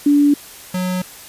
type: tone pair in turn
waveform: sine / square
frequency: 288.9 / 183 Hz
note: D4 / F#3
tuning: -28 / -19 cents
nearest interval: minor sixth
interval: 791 cents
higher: first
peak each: -9 / -19 dBFS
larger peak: first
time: 0.06-0.34 / 0.74-1.02 s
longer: neither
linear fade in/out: 5 ms
effects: white hiss -38 dBFS RMS until 1.28 s + resampled to 32000 Hz